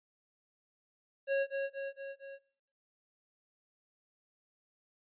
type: tone with echo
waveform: square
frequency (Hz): 549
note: C#5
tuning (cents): -17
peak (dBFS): -29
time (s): 1.27-1.47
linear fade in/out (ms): 50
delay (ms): 230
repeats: 4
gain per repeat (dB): -4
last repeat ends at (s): 2.39
effects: noise-tail reverb RT60 0.9 s tail -25 dB re dry + resampled to 8000 Hz